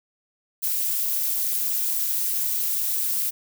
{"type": "noise with amplitude modulation", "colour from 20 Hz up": "violet", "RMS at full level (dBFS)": -21, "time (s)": [0.62, 3.31], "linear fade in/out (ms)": 20, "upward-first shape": "sine", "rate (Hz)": 292, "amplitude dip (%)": 80, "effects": []}